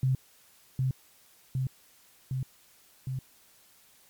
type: tone with echo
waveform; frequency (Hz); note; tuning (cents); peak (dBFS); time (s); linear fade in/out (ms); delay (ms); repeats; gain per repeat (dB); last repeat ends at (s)
sine; 130.81; C3; 0; -22; 0.03-0.15; 2; 760; 4; -2; 3.19
effects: white hiss -60 dBFS RMS until 4.09 s + MP3 96 kbps